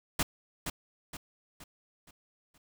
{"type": "noise with echo", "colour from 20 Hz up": "pink", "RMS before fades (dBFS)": -28, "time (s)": [0.19, 0.23], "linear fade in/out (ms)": 5, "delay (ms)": 470, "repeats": 5, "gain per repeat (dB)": -7, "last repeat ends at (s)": 2.58, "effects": []}